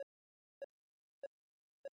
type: tone bursts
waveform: triangle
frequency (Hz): 554.4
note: C#5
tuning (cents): 0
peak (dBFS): -39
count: 4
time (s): 0-1.878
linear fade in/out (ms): 2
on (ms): 27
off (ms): 590
effects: Opus 48 kbps